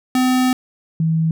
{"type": "tone pair in turn", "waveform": ["square", "sine"], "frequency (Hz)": [255, 161.52], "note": ["C4", "E3"], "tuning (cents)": [-44, -35], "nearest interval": "minor sixth", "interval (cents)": 791, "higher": "first", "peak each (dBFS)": -14, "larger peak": "neither", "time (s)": [[0.15, 0.53], [1, 1.31]], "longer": "first", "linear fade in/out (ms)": 2, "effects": []}